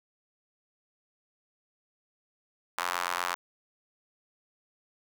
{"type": "tone with high-pass filter", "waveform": "sawtooth", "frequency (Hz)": 88.3, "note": "F2", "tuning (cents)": 20, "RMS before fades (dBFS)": -32, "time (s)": [2.78, 3.35], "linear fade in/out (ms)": 0, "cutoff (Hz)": 1100, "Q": 2.1, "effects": []}